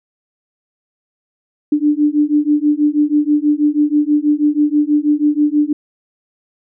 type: beating tone pair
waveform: sine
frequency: 293.7 / 299.9 Hz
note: D4 / D4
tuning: 0 / +36 cents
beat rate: 6.2 Hz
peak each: -14 dBFS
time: 1.72-5.73 s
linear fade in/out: 5 ms
effects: none